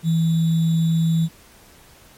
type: tone with sample-and-hold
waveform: sine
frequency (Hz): 163.7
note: E3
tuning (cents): -12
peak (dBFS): -15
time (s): 0.03-1.29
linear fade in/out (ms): 50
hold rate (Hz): 3675
effects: pink hiss -49 dBFS RMS until 2.17 s + MP3 64 kbps